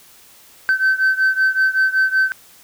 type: beating tone pair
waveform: sine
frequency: 1537 / 1542.3 Hz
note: G6 / G6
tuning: -35 / -29 cents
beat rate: 5.3 Hz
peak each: -14 / -16 dBFS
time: 0.69-2.32 s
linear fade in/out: 0 ms
effects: tanh soft clip ceiling -10 dBFS + white hiss -47 dBFS RMS until 2.63 s